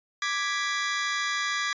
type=chord; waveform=sawtooth; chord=G# diminished; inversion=second; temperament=equal; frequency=1174.7 / 1661.2 / 1975.5 Hz; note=D6 / G#6 / B6; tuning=0 / 0 / 0 cents; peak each=-27 dBFS; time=0.22-1.73 s; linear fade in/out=2 ms; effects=resampled to 16000 Hz